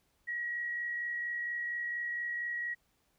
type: tone with amplitude modulation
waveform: sine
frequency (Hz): 1909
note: A#6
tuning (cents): +41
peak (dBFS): -32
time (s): 0.27-2.75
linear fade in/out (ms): 20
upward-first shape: sine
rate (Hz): 64.3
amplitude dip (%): 30
effects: pink hiss -74 dBFS RMS until 3.18 s